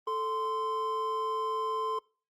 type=tone pair together; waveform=triangle; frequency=439.8 / 1038 Hz; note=A4 / C6; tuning=-1 / -14 cents; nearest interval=octave + minor third; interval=1487 cents; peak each=-32 / -29 dBFS; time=0.07-1.99 s; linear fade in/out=5 ms; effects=noise-tail reverb RT60 0.4 s tail -25 dB re dry + Opus 32 kbps